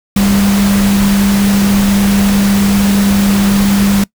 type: tone in noise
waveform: sine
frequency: 199.6 Hz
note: G3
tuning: 32 cents sharp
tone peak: -8 dBFS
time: 0.16-4.04 s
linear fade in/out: 5 ms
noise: pink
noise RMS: -18 dBFS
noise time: 0.16-4.04 s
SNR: +7 dB
effects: noise-tail reverb RT60 0.1 s tail -22 dB re dry